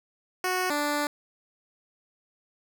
10% pulse tone pair in turn, 367.7 / 293.3 Hz, F#4 / D4, -11 / -2 cents, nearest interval major third, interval 391 cents, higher first, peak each -17 dBFS, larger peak neither, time 0.44-0.7 / 0.7-1.07 s, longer second, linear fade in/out 2 ms, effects none

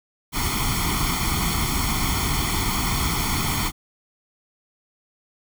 pink noise with comb filter, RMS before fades -23 dBFS, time 0.32-3.72 s, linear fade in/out 50 ms, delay 0.91 ms, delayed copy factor +0.95, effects none

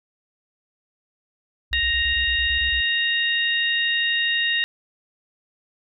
sine tone bursts, 64.2 Hz, C2, 32 cents flat, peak -28 dBFS, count 10, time 1.71-2.81 s, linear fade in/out 10 ms, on 92 ms, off 20 ms
harmonic tone, 932.3 Hz, A#5, in tune, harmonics 2 / 3 / 4, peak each -22 / -24 / -25 dBFS, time 1.73-4.64 s, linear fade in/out 0 ms
effects none

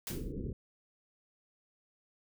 white noise with exponential decay, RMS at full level -37 dBFS, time 0.07-0.32 s, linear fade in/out 1 ms, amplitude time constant 54 ms
pink low-pass noise, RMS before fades -39 dBFS, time 0.1-0.53 s, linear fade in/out 2 ms, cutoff 490 Hz, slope 96 dB/octave
effects none

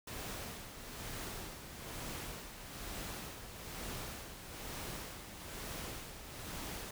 pink noise with tremolo, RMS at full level -43 dBFS, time 0.07-6.91 s, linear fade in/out 5 ms, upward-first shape sine, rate 1.1 Hz, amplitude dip 55%, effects none

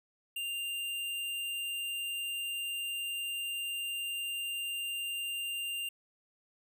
square tone, 2791 Hz, F7, 2 cents flat, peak -35 dBFS, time 0.36-5.89 s, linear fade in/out 5 ms, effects none

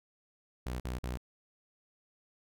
sawtooth tone bursts, 62 Hz, B1, 7 cents sharp, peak -31 dBFS, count 3, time 0.66-1.174 s, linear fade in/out 5 ms, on 140 ms, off 47 ms, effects none

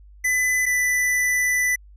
square tone pair in turn, 2005 / 1987.7 Hz, B6 / B6, +26 / +11 cents, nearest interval unison, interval 15 cents, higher first, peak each -19 dBFS, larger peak neither, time 0.24-0.66 / 0.66-1.76 s, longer second, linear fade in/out 10 ms, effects added 50 Hz sine -44 dBFS peak until 1.96 s + resampled to 32000 Hz

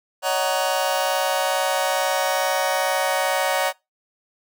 sawtooth chord, D# minor seventh, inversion third, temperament just, 560 / 622.3 / 746.7 / 933.4 Hz, C#5 / D#5 / F#5 / A#5, +18 / 0 / +16 / +2 cents, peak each -20 / -23 / -20 / -23 dBFS, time 0.22-3.73 s, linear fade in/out 50 ms, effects noise-tail reverb RT60 0.2 s tail -21 dB re dry

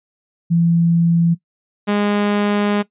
sine / sawtooth tone pair in turn, 168.8 / 205.7 Hz, E3 / G#3, +41 / -16 cents, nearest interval minor third, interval 343 cents, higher second, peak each -11 dBFS, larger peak neither, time 0.5-1.35 / 1.87-2.83 s, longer second, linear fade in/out 20 ms, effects noise-tail reverb RT60 0.1 s tail -18 dB re dry + resampled to 8000 Hz

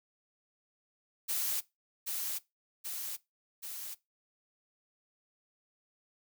blue noise with echo, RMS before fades -33 dBFS, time 1.28-1.61 s, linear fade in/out 20 ms, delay 780 ms, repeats 3, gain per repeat -3 dB, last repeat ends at 3.95 s, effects noise-tail reverb RT60 0.2 s tail -20 dB re dry

